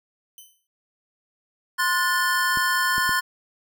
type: tone with exponential decay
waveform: 5% pulse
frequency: 3043 Hz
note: F#7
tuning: 48 cents sharp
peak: -31 dBFS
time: 0.38-0.67 s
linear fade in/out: 1 ms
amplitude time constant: 62 ms
type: chord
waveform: square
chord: F# diminished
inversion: second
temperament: equal with one note detuned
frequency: 1046.5 / 1454.6 / 1760 Hz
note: C6 / F#6 / A6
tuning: 0 / -30 / 0 cents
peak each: -25 dBFS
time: 1.78-3.21 s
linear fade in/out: 20 ms
type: clicks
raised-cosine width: 3 ms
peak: -22 dBFS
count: 3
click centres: 2.573 / 2.981 / 3.093 s
effects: none